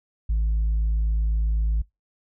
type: tone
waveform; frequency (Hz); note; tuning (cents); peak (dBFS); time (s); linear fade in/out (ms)
sine; 54; A1; -32; -17; 0.29-1.82; 10
effects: noise-tail reverb RT60 0.2 s tail -25 dB re dry + tanh soft clip ceiling -18 dBFS